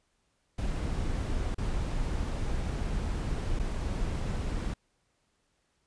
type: noise with dropouts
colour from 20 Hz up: brown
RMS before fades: -31 dBFS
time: 0.58-4.74 s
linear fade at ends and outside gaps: 5 ms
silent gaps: 1.546-1.581 / 3.591-3.596 s
effects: pink hiss -74 dBFS RMS until 5.86 s + resampled to 22050 Hz